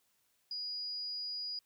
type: tone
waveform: sine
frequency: 4900 Hz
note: D#8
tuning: 27 cents flat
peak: -37 dBFS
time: 0.51-1.59 s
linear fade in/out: 2 ms
effects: white hiss -75 dBFS RMS until 1.65 s